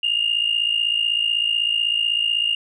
sine tone pair together, 2800 / 2856 Hz, F7 / F7, +4 / +38 cents, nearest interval unison, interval 34 cents, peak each -20 dBFS, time 0.03-2.55 s, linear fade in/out 5 ms, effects tanh soft clip ceiling -11 dBFS

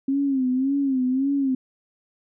sine tone with vibrato, 266.7 Hz, C4, 33 cents sharp, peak -19 dBFS, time 0.08-1.55 s, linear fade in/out 5 ms, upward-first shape sine, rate 1.8 Hz, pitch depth 94 cents each way, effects none

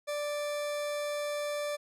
40% pulse tone, 587.3 Hz, D5, in tune, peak -31 dBFS, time 0.07-1.77 s, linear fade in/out 20 ms, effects resampled to 32000 Hz

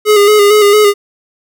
square tone with vibrato, 415.3 Hz, G#4, in tune, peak -5 dBFS, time 0.05-0.94 s, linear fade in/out 50 ms, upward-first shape square, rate 4.4 Hz, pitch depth 35 cents each way, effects none

